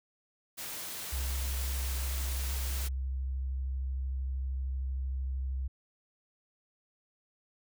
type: noise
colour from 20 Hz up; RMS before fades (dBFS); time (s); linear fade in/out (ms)
white; -40; 0.57-2.89; 20
type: tone with vibrato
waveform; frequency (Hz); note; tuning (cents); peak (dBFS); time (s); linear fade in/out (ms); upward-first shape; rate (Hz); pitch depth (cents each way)
sine; 65.7; C2; +8; -31; 1.12-5.68; 10; square; 13; 14
effects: none